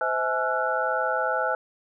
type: tone cluster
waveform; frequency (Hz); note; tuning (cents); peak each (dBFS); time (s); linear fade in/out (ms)
sine; 515 / 645 / 849 / 1347 / 1469; C5 / E5 / G#5 / E6 / F#6; -28 / -38 / +38 / +37 / -13; -29; 0.01-1.55; 2
effects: none